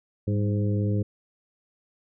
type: harmonic tone with a mistuned harmonic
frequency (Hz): 103.83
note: G#2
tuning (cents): 0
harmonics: 1 / 2 / 3 / 4 / 5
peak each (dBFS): -23 / -29 / -33 / -35 / -37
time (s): 0.27-1.03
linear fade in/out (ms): 10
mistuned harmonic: 2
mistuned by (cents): -63
effects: none